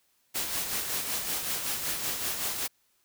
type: noise with tremolo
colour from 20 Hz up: white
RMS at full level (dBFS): -30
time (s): 0.34-2.68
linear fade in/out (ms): 20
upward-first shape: sine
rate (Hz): 5.3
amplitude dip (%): 45
effects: white hiss -70 dBFS RMS until 3.04 s